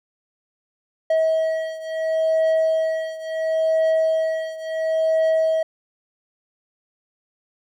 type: beating tone pair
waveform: triangle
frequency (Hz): 641 / 641.72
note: E5 / E5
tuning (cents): -49 / -47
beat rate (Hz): 0.72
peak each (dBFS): -18 / -21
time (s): 1.1-5.63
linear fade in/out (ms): 5
effects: none